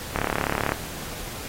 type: click train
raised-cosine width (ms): 0.5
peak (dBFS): -8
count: 21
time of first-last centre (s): 0.16-0.72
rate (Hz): 35.7
effects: pink hiss -36 dBFS RMS until 1.48 s + AAC 48 kbps